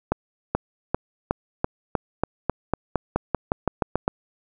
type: accelerating click train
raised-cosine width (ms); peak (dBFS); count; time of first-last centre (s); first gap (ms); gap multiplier
1; -6; 17; 0.12-4.079; 430; 0.92
effects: none